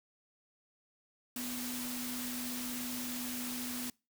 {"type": "tone in noise", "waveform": "sine", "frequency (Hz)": 246.9, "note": "B3", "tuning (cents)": 0, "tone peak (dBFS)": -40, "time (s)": [1.36, 3.9], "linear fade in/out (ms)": 2, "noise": "white", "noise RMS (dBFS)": -41, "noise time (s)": [1.36, 3.9], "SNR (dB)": -2, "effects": ["noise-tail reverb RT60 0.3 s tail -26 dB re dry"]}